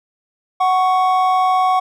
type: tone pair together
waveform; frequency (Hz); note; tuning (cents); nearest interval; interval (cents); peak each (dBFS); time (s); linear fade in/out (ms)
triangle; 743.4 / 1108.7; F#5 / C#6; +8 / 0; perfect fifth; 692; -12 / -15; 0.6-1.8; 10
effects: none

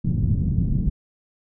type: low-pass noise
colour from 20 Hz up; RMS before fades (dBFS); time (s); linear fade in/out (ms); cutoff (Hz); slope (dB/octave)
white; -21; 0.04-0.9; 10; 180; 24
effects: none

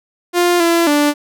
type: tone with pitch steps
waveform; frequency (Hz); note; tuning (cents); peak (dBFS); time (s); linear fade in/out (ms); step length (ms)
sawtooth; 351.1 / 337.8 / 292.9; F4 / E4 / D4; +9 / +42 / -5; -7; 0.33-1.14; 50; 270
effects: none

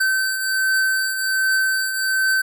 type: beating tone pair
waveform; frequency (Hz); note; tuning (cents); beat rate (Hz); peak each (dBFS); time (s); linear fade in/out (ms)
square; 1539 / 1540.3; G6 / G6; -32 / -31; 1.3; -27 / -19; 0-2.42; 10
effects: none

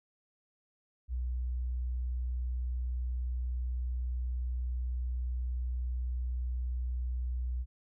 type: tone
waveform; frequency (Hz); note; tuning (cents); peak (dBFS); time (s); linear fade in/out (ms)
sine; 61.74; B1; 0; -31; 1.08-7.66; 50
effects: none

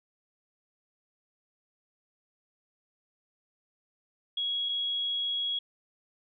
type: tone pair in turn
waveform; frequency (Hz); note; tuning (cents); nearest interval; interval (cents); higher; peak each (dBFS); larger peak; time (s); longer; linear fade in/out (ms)
sine; 3322 / 3322; G#7 / G#7; 0 / 0; unison; 0; neither; -28; neither; 4.37-4.69 / 4.69-5.59; second; 5
effects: none

